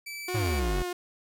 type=tone; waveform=sawtooth; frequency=2314 Hz; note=D7; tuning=26 cents flat; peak=-33 dBFS; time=0.06-0.6 s; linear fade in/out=10 ms
type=tone with vibrato; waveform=sawtooth; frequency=360 Hz; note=F#4; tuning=47 cents flat; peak=-27 dBFS; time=0.28-0.93 s; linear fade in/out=5 ms; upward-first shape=triangle; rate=4.5 Hz; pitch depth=27 cents each way
type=exponential sweep; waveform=square; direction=down; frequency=116.54 to 41.2 Hz; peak=-27 dBFS; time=0.34-0.83 s; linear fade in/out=10 ms
effects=none